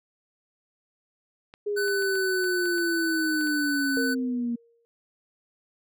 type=clicks; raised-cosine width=0.3 ms; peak=-29 dBFS; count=9; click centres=1.539 / 1.881 / 2.023 / 2.155 / 2.442 / 2.657 / 2.782 / 3.411 / 3.472 s
type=linear sweep; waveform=sine; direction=down; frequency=415.3 to 233.7 Hz; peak=-25 dBFS; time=1.66-4.56 s; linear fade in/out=10 ms
type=tone; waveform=square; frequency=1500 Hz; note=F#6; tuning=23 cents sharp; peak=-27 dBFS; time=1.76-4.15 s; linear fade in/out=20 ms
type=tone with exponential decay; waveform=sine; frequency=466.2 Hz; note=A#4; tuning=in tune; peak=-26 dBFS; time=3.97-4.85 s; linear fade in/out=0 ms; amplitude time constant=190 ms
effects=none